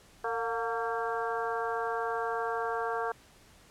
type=harmonic tone with a mistuned harmonic; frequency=228.2 Hz; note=A#3; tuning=37 cents flat; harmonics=2 / 3 / 4 / 5 / 6 / 7; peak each=-34 / -36 / -37 / -38 / -39 / -39 dBFS; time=0.24-3.12 s; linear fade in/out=5 ms; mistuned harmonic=3; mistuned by=+59 cents; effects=pink hiss -58 dBFS RMS until 3.7 s + low-pass 11000 Hz 12 dB/octave